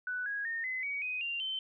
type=tone with pitch steps; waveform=sine; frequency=1489 / 1652.1 / 1833.2 / 2034 / 2257 / 2504 / 2779 / 3083 Hz; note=F#6 / G#6 / A#6 / C7 / C#7 / D#7 / F7 / G7; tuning=+11 / -10 / -29 / -50 / +31 / +10 / -9 / -29 cents; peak=-33 dBFS; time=0.07-1.59 s; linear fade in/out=2 ms; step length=190 ms; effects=none